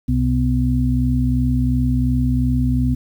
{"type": "harmonic tone", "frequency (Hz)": 62.8, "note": "B1", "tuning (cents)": 30, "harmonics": [1, 2, 4], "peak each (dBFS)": [-19, -19, -19], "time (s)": [0.08, 2.95], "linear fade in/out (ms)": 10, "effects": ["8-bit"]}